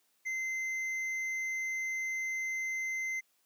sine tone with hard clipping, 2070 Hz, C7, 19 cents flat, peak -34 dBFS, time 0.25-3.21 s, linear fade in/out 20 ms, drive 5 dB, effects white hiss -73 dBFS RMS until 3.45 s + high-pass 200 Hz 12 dB/octave

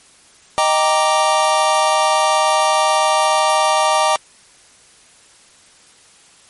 square chord, Eb major seventh, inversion none, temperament equal, 622.3 / 784 / 932.3 / 1174.7 Hz, Eb5 / G5 / Bb5 / D6, 0 / 0 / 0 / 0 cents, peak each -19 dBFS, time 0.58-4.16 s, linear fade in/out 0 ms, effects white hiss -48 dBFS RMS until 6.49 s + MP3 48 kbps

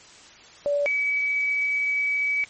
sine tone pair in turn, 576 / 2281 Hz, D5 / C#7, -34 / +49 cents, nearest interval 2 octaves, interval 2383 cents, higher second, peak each -20 / -21 dBFS, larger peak first, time 0.66-0.86 / 0.86-2.44 s, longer second, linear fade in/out 0 ms, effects white hiss -48 dBFS RMS until 2.49 s + MP3 32 kbps

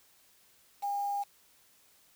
sine tone with quantisation, 808 Hz, G#5, 48 cents flat, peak -30 dBFS, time 0.82-1.24 s, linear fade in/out 20 ms, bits 8, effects white hiss -64 dBFS RMS until 2.15 s

